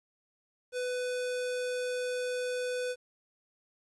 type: tone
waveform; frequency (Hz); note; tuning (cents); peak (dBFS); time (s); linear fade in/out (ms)
square; 498.5; B4; +16; -32; 0.72-2.96; 50
effects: resampled to 24000 Hz + 11-bit